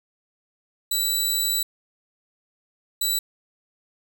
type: tone pair in turn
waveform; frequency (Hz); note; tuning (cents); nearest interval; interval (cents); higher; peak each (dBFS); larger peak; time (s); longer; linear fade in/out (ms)
15% pulse; 3951 / 3951; B7 / B7; 0 / 0; unison; 0; neither; -14; neither; 0.91-1.63 / 3.01-3.19; first; 5
effects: none